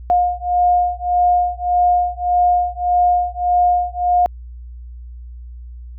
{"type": "beating tone pair", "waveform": "sine", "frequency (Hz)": [712, 713.7], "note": ["F5", "F5"], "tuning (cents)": [33, 37], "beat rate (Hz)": 1.7, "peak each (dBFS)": -16, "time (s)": [0.1, 4.26], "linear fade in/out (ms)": 0, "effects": ["added 60 Hz sine -31 dBFS peak until 5.98 s"]}